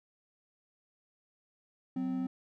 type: tone pair together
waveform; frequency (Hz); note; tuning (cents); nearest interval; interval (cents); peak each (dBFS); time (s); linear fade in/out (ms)
triangle; 185 / 258.7; F#3 / C4; 0 / -19; tritone; 581; -36 / -30; 1.96-2.27; 5
effects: none